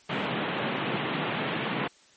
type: band-pass noise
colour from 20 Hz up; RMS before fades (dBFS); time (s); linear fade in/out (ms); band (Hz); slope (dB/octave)
pink; -30; 0.09-1.88; 10; 130 to 3400; 48
effects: white hiss -58 dBFS RMS until 2.16 s + MP3 32 kbps